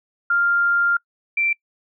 sine tone pair in turn, 1396.9 / 2349 Hz, F6 / D7, 0 / 0 cents, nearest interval major sixth, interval 900 cents, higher second, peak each -15 / -17 dBFS, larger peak first, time 0.3-0.97 / 1.37-1.53 s, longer first, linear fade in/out 5 ms, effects noise-tail reverb RT60 0.1 s tail -26 dB re dry

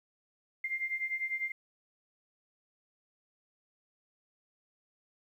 sine beating tone pair, 2093 / 2103 Hz, C7 / C7, 0 / +8 cents, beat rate 10 Hz, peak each -37 / -34 dBFS, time 0.64-1.52 s, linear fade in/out 5 ms, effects 11-bit

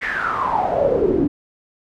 brown noise with band-pass filter sweep, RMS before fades -19 dBFS, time 0.01-1.28 s, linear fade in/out 20 ms, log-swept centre 2000 to 290 Hz, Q 9.7, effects none

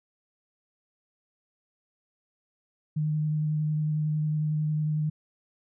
sine tone with vibrato, 152.9 Hz, D#3, 30 cents flat, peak -24 dBFS, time 2.96-5.1 s, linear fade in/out 10 ms, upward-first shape sine, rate 11 Hz, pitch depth 13 cents each way, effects none

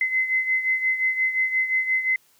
sine beating tone pair, 2048 / 2053.7 Hz, C7 / C7, -38 / -33 cents, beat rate 5.7 Hz, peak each -21 / -27 dBFS, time 0.01-2.16 s, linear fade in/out 2 ms, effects white hiss -60 dBFS RMS until 2.39 s + high-pass 80 Hz 12 dB/octave

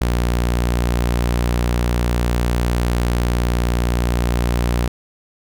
sawtooth tone, 59.7 Hz, A#1, 42 cents sharp, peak -12 dBFS, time 0.01-4.88 s, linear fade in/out 5 ms, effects none

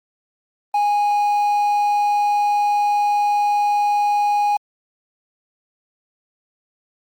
triangle tone with quantisation, 825 Hz, G#5, 12 cents flat, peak -13 dBFS, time 0.74-4.57 s, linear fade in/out 5 ms, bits 7, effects Opus 32 kbps

